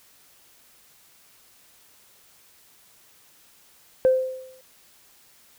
sine tone with exponential decay, 518 Hz, C5, 17 cents flat, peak -11 dBFS, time 4.05-4.61 s, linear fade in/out 0 ms, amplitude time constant 120 ms, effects tanh soft clip ceiling -10 dBFS + white hiss -56 dBFS RMS until 5.58 s

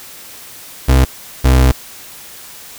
35% pulse tone pair in turn, 65.41 / 64.58 Hz, C2 / C2, 0 / -22 cents, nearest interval unison, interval 22 cents, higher first, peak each -5 dBFS, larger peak neither, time 0.88-1.05 / 1.44-1.72 s, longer second, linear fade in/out 10 ms, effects white hiss -35 dBFS RMS until 2.78 s

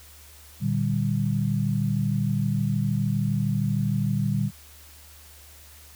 sine chord, G minor, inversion first, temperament equal with one note detuned, 116.54 / 149.31 / 196 Hz, Bb2 / D3 / G3, 0 / +29 / 0 cents, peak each -26 dBFS, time 0.6-4.51 s, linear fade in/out 50 ms, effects added 74 Hz sine -50 dBFS peak until 5.95 s + white hiss -50 dBFS RMS until 5.95 s

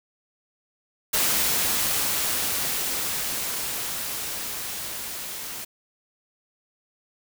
white noise with level ramp, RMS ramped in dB -22 to -35 dBFS, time 1.13-5.65 s, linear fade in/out 10 ms, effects none

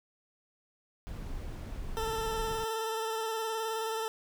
brown noise, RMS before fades -39 dBFS, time 1.07-2.64 s, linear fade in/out 0 ms
20% pulse tone with vibrato, 444.8 Hz, A4, 19 cents sharp, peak -27 dBFS, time 1.97-4.08 s, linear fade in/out 0 ms, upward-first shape square, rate 19 Hz, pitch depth 20 cents each way
effects none

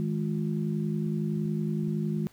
sine tone cluster, 158.2 / 209 / 353.4 Hz, D#3 / G#3 / F4, +29 / +11 / +21 cents, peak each -29 / -30 / -37 dBFS, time 0-2.27 s, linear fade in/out 0 ms, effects pink hiss -59 dBFS RMS until 2.32 s

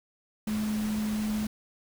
sine tone in noise, 213.8 Hz, A3, 49 cents flat, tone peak -27 dBFS, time 0.47-1.47 s, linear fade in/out 5 ms, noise pink, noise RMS -40 dBFS, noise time 0.47-1.47 s, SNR +10 dB, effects none

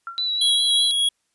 sine tone with exponential decay, 1367 Hz, F6, 37 cents flat, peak -26 dBFS, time 0.07-0.3 s, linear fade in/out 1 ms, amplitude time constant 50 ms
sine tone with vibrato, 3940 Hz, B7, 5 cents flat, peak -21 dBFS, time 0.18-0.91 s, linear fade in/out 0 ms, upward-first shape sine, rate 4.9 Hz, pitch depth 24 cents each way
square tone with tremolo, 3322 Hz, G#7, in tune, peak -17 dBFS, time 0.41-1.09 s, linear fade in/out 5 ms, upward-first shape sine, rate 3.4 Hz, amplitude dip 30%
effects white hiss -71 dBFS RMS until 1.34 s + resampled to 24000 Hz

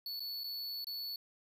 square tone with dropouts, 4435 Hz, C#8, in tune, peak -39 dBFS, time 0.06-1.16 s, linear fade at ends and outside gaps 2 ms, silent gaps 0.196-0.203 / 0.436-0.441 / 0.845-0.869 s, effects 11-bit

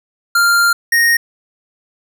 square tone pair in turn, 1394 / 1860.8 Hz, F6 / A#6, -4 / -4 cents, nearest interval perfect fourth, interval 500 cents, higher second, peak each -10 dBFS, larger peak neither, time 0.35-0.73 / 0.92-1.17 s, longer first, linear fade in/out 5 ms, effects none

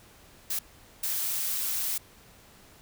blue noise bursts at uneven times, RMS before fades -30 dBFS, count 2, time 0.5-0.59 / 1.03-1.98 s, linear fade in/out 5 ms, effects pink hiss -55 dBFS RMS until 2.81 s

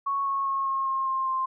sine tone with pitch steps, 1107 / 1097.5 / 1088 / 1078.6 / 1069.3 / 1060.1 / 1050.9 Hz, C#6 / C#6 / C#6 / C#6 / C6 / C6 / C6, -3 / -18 / -33 / -48 / +37 / +22 / +7 cents, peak -24 dBFS, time 0.06-1.46 s, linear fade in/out 10 ms, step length 200 ms, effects none

